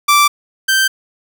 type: tone pair in turn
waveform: sawtooth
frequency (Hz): 1169 / 1560.4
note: D6 / G6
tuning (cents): -8 / -8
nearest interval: perfect fourth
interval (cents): 500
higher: second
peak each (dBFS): -4 / -7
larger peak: first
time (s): 0.08-0.28 / 0.68-0.88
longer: neither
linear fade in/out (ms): 10
effects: none